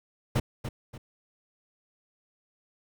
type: noise with echo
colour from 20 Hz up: brown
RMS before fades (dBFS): -22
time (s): 0.35-0.4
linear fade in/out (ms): 10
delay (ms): 290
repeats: 2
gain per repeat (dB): -9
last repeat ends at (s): 0.98
effects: none